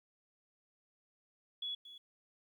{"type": "tone with echo", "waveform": "sine", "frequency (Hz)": 3384, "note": "G#7", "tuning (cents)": 32, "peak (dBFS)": -37, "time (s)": [1.62, 1.75], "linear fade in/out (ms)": 5, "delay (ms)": 230, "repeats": 1, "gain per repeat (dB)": -13, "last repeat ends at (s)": 1.98, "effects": ["12-bit"]}